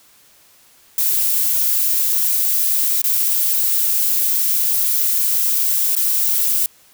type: noise with dropouts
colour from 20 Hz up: violet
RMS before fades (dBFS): -17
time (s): 0.98-6.66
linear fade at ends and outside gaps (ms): 1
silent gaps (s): 3.017-3.041 / 5.952-5.965
effects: white hiss -51 dBFS RMS until 6.93 s